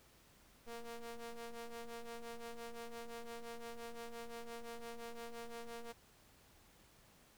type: ring-modulated tone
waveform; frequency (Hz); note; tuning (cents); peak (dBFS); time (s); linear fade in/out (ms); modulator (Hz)
sawtooth; 233.1; A#3; 0; -39; 0.66-5.93; 20; 236
effects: pink hiss -66 dBFS RMS until 7.37 s